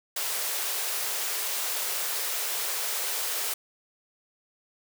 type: high-pass noise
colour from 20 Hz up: white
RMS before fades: -30 dBFS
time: 0.16-3.54 s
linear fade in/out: 5 ms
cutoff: 380 Hz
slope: 48 dB/octave
effects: none